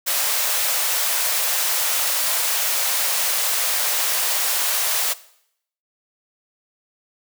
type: high-pass noise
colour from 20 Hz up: white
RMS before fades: -21 dBFS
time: 0.06-5.14 s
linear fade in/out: 20 ms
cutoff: 480 Hz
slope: 48 dB/octave
effects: noise-tail reverb RT60 0.7 s tail -18 dB re dry